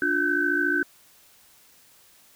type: tone cluster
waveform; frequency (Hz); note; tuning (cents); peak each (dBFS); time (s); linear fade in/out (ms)
sine; 293 / 353.2 / 1522 / 1576; D4 / F4 / F#6 / G6; -4 / +20 / +48 / +9; -28 / -29 / -23 / -29; 0.02-0.83; 2
effects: white hiss -56 dBFS RMS until 2.35 s